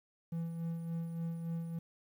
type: tone with tremolo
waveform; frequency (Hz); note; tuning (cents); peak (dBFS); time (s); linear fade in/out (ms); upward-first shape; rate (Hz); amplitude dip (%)
triangle; 166.5; E3; +18; -32; 0.32-1.79; 5; sine; 3.5; 45
effects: 11-bit